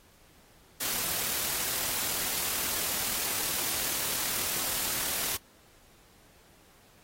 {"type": "noise with amplitude modulation", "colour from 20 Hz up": "white", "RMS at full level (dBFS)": -30, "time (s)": [0.8, 5.37], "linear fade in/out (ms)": 10, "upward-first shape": "sine", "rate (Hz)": 38.8, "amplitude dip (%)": 25, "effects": ["pink hiss -60 dBFS RMS until 7.03 s", "AAC 48 kbps"]}